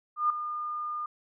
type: tone with ADSR envelope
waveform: sine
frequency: 1213 Hz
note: D#6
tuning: 44 cents flat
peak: -20 dBFS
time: 0.16-1.06 s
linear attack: 140 ms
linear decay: 3 ms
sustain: -11 dB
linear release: 4 ms
effects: none